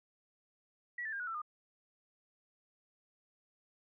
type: tone with pitch steps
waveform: sine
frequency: 1933 / 1762.4 / 1606.8 / 1464.9 / 1335.6 / 1217.7 Hz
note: B6 / A6 / G6 / F#6 / E6 / D#6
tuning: -38 / +2 / +42 / -18 / +22 / -38 cents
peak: -37 dBFS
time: 0.98-1.418 s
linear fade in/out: 5 ms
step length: 73 ms
effects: none